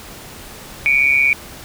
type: tone pair together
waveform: sine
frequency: 2263 / 2400 Hz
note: C#7 / D7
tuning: +35 / +37 cents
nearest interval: minor second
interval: 102 cents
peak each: -14 dBFS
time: 0.86-1.33 s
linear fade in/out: 0 ms
effects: pink hiss -36 dBFS RMS until 1.64 s